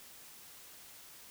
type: silence
effects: white hiss -54 dBFS RMS until 1.3 s